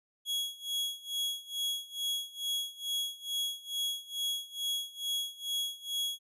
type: tone with tremolo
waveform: 40% pulse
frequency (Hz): 3330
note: G#7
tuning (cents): +4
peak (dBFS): -29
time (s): 0.25-6.19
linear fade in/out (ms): 50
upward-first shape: sine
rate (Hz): 2.3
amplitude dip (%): 90
effects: resampled to 32000 Hz